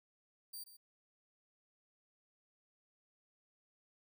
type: tone with echo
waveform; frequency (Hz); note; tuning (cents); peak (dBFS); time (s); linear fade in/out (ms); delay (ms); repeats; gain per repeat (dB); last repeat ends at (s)
5% pulse; 4668; D8; -11; -38; 0.53-0.64; 10; 130; 1; -12; 0.77
effects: none